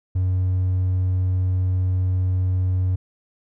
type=tone; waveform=triangle; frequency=92.5 Hz; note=F#2; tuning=in tune; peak=-15 dBFS; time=0.15-2.96 s; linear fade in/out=10 ms; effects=tanh soft clip ceiling -12 dBFS